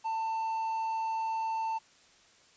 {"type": "tone", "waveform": "triangle", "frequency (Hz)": 893, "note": "A5", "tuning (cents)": 25, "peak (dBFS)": -28, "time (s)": [0.04, 1.79], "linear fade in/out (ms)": 20, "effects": ["white hiss -61 dBFS RMS until 2.56 s", "resampled to 16000 Hz"]}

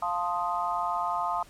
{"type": "chord", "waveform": "sine", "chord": "F dominant seventh", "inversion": "none", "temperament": "equal", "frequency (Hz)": [698.5, 880, 1046.5, 1244.5], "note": ["F5", "A5", "C6", "Eb6"], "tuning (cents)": [0, 0, 0, 0], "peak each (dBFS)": -32, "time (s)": [0.02, 1.43], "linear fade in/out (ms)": 5, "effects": ["pink hiss -54 dBFS RMS until 1.49 s", "low-pass 12000 Hz 12 dB/octave"]}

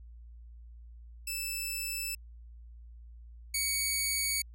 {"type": "tone pair in turn", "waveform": "10% pulse", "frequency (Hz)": [2637, 2242], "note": ["E7", "C#7"], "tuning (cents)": [0, 19], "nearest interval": "minor third", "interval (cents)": 281, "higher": "first", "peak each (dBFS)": [-25, -20], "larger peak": "second", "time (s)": [[1.27, 2.15], [3.54, 4.42]], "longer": "neither", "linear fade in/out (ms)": 5, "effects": ["added 58 Hz sine -47 dBFS peak until 4.54 s"]}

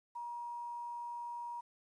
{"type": "tone with quantisation", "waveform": "sine", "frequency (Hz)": 952, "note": "A#5", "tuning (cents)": 36, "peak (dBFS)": -40, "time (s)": [0.15, 1.61], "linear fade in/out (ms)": 10, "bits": 11, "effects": ["resampled to 24000 Hz"]}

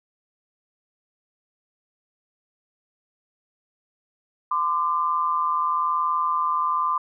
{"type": "tone pair together", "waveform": "sine", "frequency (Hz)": [1028, 1189], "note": ["C6", "D6"], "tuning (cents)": [-31, 21], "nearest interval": "minor third", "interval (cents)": 252, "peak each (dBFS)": -23, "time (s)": [4.51, 6.98], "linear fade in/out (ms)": 5, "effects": []}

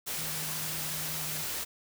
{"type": "tone in noise", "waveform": "sine", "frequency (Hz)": 155.56, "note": "D#3", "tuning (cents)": 0, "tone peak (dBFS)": -43, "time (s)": [0.17, 1.44], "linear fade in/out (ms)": 20, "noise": "white", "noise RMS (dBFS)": -35, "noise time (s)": [0.06, 1.65], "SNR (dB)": -11, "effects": []}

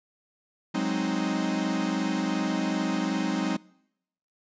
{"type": "chord", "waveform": "45% pulse", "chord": "Ab dominant seventh", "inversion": "third", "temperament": "equal", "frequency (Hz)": [185, 207.7, 261.6, 311.1], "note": ["Gb3", "Ab3", "C4", "Eb4"], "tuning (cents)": [0, 0, 0, 0], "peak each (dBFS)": -31, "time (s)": [0.74, 3.57], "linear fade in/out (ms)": 10, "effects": ["noise-tail reverb RT60 0.8 s tail -24 dB re dry", "resampled to 16000 Hz"]}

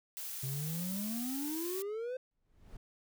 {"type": "noise", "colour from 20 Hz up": "blue", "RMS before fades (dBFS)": -42, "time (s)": [0.17, 1.82], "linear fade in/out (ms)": 0}
{"type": "exponential sweep", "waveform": "triangle", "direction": "up", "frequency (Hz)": [128.4, 521], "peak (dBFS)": -34, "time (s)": [0.43, 2.17], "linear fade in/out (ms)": 5}
{"type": "noise with exponential growth", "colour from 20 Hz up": "brown", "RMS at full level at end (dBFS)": -46, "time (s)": [2.31, 2.77], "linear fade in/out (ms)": 5, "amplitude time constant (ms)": 99}
{"effects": []}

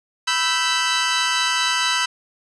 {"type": "chord", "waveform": "15% pulse", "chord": "E minor", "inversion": "second", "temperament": "equal with one note detuned", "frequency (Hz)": [987.8, 1318.5, 1549.1], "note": ["B5", "E6", "G6"], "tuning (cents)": [0, 0, -21], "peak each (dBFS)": -16, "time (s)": [0.27, 2.06], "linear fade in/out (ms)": 10, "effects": ["resampled to 22050 Hz", "8-bit"]}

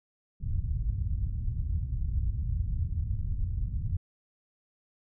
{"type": "low-pass noise", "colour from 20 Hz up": "white", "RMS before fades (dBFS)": -30, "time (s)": [0.4, 3.97], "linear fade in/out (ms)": 10, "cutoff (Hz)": 100, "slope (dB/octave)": 24, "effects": []}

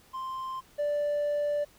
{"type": "tone pair in turn", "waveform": "triangle", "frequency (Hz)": [1046.5, 585.8], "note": ["C6", "D5"], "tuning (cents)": [0, -5], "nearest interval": "minor seventh", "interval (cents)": 1005, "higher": "first", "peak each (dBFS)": [-31, -23], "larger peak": "second", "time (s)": [[0.13, 0.61], [0.78, 1.65]], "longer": "second", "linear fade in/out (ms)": 20, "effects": ["tanh soft clip ceiling -21 dBFS", "pink hiss -59 dBFS RMS until 1.78 s"]}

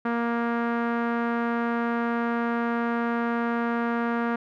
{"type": "tone with low-pass filter", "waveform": "sawtooth", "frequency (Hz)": 234.6, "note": "A#3", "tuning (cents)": 11, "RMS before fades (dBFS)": -26, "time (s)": [0.05, 4.36], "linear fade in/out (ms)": 5, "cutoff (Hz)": 1500, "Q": 2.1, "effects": []}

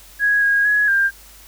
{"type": "tone with pitch steps", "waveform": "sine", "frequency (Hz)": [1660, 1639, 1678, 1594], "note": ["G#6", "G#6", "G#6", "G6"], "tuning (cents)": [-1, -23, 17, 28], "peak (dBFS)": -13, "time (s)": [0.19, 1.11], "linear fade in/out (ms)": 50, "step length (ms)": 230, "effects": ["added 50 Hz sine -47 dBFS peak until 1.47 s", "white hiss -45 dBFS RMS until 1.47 s"]}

